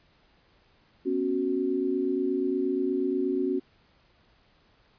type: chord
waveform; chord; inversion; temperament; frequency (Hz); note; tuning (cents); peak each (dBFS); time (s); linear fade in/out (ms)
sine; B suspended second; none; equal with one note detuned; 246.9 / 275.3 / 370; B3 / C#4 / F#4; 0 / -12 / 0; -33 / -28 / -27; 1.05-3.6; 20
effects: pink hiss -63 dBFS RMS until 4.98 s + resampled to 11025 Hz